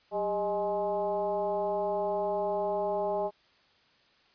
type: tone with frequency modulation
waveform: sine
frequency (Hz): 620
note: D#5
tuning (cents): -6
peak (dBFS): -27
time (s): 0.11-3.31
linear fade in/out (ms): 50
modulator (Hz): 218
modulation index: 1.2
effects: white hiss -64 dBFS RMS until 4.34 s + resampled to 11025 Hz